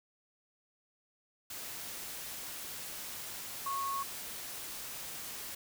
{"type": "tone in noise", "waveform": "sine", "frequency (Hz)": 1100, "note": "C#6", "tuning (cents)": -14, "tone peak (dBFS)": -33, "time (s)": [3.66, 4.03], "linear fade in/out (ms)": 5, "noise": "white", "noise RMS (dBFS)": -43, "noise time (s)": [1.5, 5.55], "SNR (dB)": 7, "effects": []}